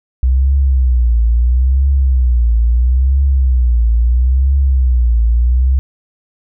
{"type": "tone with vibrato", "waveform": "sine", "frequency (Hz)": 62.4, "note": "B1", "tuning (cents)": 19, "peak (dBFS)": -8, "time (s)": [0.23, 5.79], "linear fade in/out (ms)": 0, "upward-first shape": "triangle", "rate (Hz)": 0.75, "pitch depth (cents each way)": 180, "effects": []}